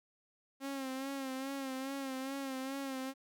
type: tone with vibrato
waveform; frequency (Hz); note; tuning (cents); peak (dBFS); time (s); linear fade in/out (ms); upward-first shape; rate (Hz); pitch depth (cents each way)
sawtooth; 268.5; C4; +45; -34; 0.6-3.14; 50; sine; 2.4; 50
effects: none